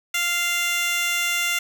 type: tone with high-pass filter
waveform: 15% pulse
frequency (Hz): 695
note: F5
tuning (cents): -9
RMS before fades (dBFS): -23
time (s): 0.14-1.59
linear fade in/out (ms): 5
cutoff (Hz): 2200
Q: 1
effects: none